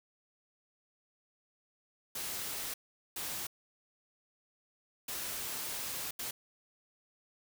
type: noise bursts at uneven times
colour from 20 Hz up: white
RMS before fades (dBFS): -39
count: 4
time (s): 2.15-2.74 / 3.16-3.47 / 5.08-6.11 / 6.19-6.31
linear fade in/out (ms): 5
effects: none